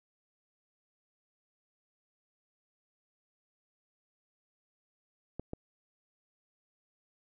clicks, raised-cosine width 2 ms, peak -24 dBFS, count 2, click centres 5.396 / 5.534 s, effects none

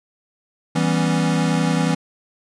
square chord, C# half-diminished seventh, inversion first, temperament equal, 164.81 / 196 / 246.9 / 277.2 Hz, E3 / G3 / B3 / C#4, 0 / 0 / 0 / 0 cents, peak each -20 / -25 / -25 / -25 dBFS, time 0.75-1.95 s, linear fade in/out 10 ms, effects resampled to 22050 Hz

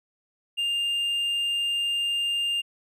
triangle tone, 2804 Hz, F7, 6 cents sharp, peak -22 dBFS, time 0.57-2.62 s, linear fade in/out 20 ms, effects resampled to 32000 Hz

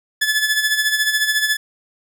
sawtooth tone with tremolo, 1725 Hz, A6, 35 cents flat, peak -10 dBFS, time 0.21-1.57 s, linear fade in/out 10 ms, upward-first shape sine, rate 14 Hz, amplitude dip 60%, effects none

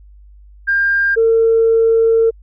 sine tone pair in turn, 1600 / 453.2 Hz, G6 / A#4, +35 / -49 cents, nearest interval octave + minor seventh, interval 2184 cents, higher first, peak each -11 / -8 dBFS, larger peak second, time 0.67-1.16 / 1.16-2.31 s, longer second, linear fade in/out 20 ms, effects tanh soft clip ceiling -4 dBFS + added 50 Hz sine -39 dBFS peak until 2.42 s

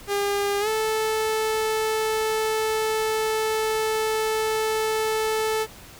sawtooth tone with pitch glide, 403.6 to 437.6 Hz, G#4 to A4, -49 to -9 cents, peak -18 dBFS, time 0.07-5.67 s, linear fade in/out 50 ms, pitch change +140 cents, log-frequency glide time 0.6-0.68 s, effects pink hiss -45 dBFS RMS until 5.99 s

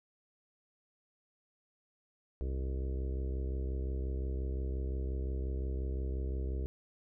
harmonic tone with a mistuned harmonic, 65.7 Hz, C2, 8 cents sharp, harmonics 1 / 2 / 3 / 4 / 5 / 6 / 7 / 8 / 9, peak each -33 / -46 / -52 / -51 / -48 / -47 / -50 / -60 / -59 dBFS, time 2.41-6.66 s, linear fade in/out 0 ms, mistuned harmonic 9, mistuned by +72 cents, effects none

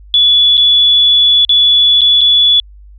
sine tone with dropouts, 3427 Hz, A7, 46 cents flat, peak -5 dBFS, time 0.14-2.6 s, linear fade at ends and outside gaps 1 ms, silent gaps 0.571-0.577 / 1.45-1.493 / 2.009-2.016 / 2.209-2.214 s, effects added 50 Hz sine -34 dBFS peak until 2.98 s

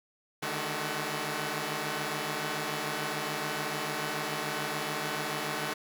5% pulse tone cluster, 147.5 / 154.4 / 215.1 / 376.9 Hz, D3 / D#3 / A3 / F#4, +8 / -13 / -39 / +32 cents, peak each -26 dBFS, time 0.42-5.74 s, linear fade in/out 10 ms, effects none

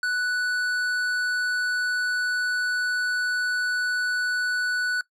triangle tone with tanh clipping, 1483 Hz, F#6, 4 cents sharp, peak -24 dBFS, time 0.03-5.01 s, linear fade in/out 2 ms, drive 15 dB, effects noise-tail reverb RT60 0.1 s tail -20 dB re dry

